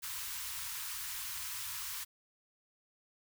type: band-stop noise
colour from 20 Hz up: white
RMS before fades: -41 dBFS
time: 0.02-2.05 s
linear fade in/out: 20 ms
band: 120 to 900 Hz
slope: 96 dB/octave
effects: none